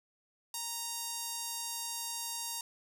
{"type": "tone with notch filter", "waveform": "5% pulse", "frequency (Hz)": 932, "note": "A#5", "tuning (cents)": -1, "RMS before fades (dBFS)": -39, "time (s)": [0.54, 2.61], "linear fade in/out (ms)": 2, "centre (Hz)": 2100, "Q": 0.75, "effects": []}